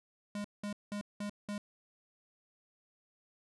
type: tone bursts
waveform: square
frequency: 205.5 Hz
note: G#3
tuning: 18 cents flat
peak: -37 dBFS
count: 5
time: 0.35-1.58 s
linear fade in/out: 2 ms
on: 94 ms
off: 190 ms
effects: resampled to 24000 Hz